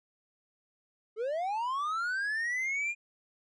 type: linear sweep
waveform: triangle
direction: up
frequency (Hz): 415.3 to 2440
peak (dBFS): -28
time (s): 1.16-2.95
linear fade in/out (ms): 50
effects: resampled to 22050 Hz